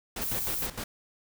pink noise with tremolo, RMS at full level -35 dBFS, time 0.16-0.84 s, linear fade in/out 5 ms, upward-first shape square, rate 6.5 Hz, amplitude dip 75%
violet noise, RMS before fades -32 dBFS, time 0.21-0.67 s, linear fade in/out 10 ms
effects none

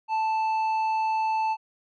sine tone with tanh clipping, 880 Hz, A5, in tune, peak -24 dBFS, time 0.08-1.57 s, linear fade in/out 50 ms, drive 7 dB, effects none

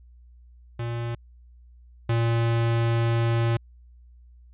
square tone pair in turn, 117.7 / 116.08 Hz, A#2 / A#2, +17 / -7 cents, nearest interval unison, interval 24 cents, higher first, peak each -28 / -21 dBFS, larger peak second, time 0.79-1.15 / 2.09-3.57 s, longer second, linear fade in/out 5 ms, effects added 60 Hz sine -48 dBFS peak until 4.53 s + resampled to 8000 Hz

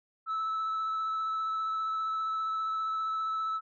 sine tone with vibrato, 1308 Hz, E6, 14 cents flat, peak -27 dBFS, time 0.26-3.61 s, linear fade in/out 50 ms, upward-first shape triangle, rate 15 Hz, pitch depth 15 cents each way, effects tanh soft clip ceiling -28 dBFS

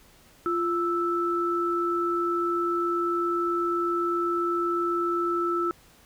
sine tone pair together, 346.2 / 1318.5 Hz, F4 / E6, -15 / 0 cents, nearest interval octave + major seventh, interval 2315 cents, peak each -26 dBFS, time 0.46-5.71 s, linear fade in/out 0 ms, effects pink hiss -56 dBFS RMS until 6.05 s

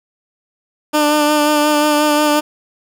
15% pulse tone with vibrato, 298.7 Hz, D4, 29 cents sharp, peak -5 dBFS, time 0.93-2.41 s, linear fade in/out 20 ms, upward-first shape sine, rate 5.6 Hz, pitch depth 22 cents each way, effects none

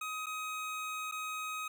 25% pulse tone with dropouts, 1260 Hz, D#6, 21 cents sharp, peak -33 dBFS, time 0.01-1.68 s, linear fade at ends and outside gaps 5 ms, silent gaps 0.26-0.266 / 1.114-1.121 s, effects none

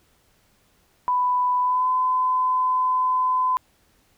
sine tone with pitch glide, 994 to 1016.1 Hz, B5 to B5, +11 to +49 cents, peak -18 dBFS, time 1.08-3.57 s, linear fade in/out 0 ms, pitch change +38 cents, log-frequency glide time 1.61-1.89 s, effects pink hiss -62 dBFS RMS until 4.17 s

